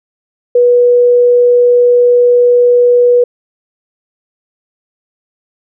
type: tone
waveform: sine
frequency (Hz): 487.1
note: B4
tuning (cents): -24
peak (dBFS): -4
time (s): 0.55-3.24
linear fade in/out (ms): 5
effects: none